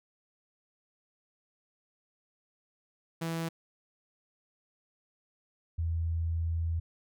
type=tone pair in turn; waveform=sawtooth / sine; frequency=164.81 / 82.69 Hz; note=E3 / E2; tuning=0 / +6 cents; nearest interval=octave; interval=1194 cents; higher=first; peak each=-28 dBFS; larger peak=neither; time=3.21-3.49 / 5.78-6.8 s; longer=second; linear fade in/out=10 ms; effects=none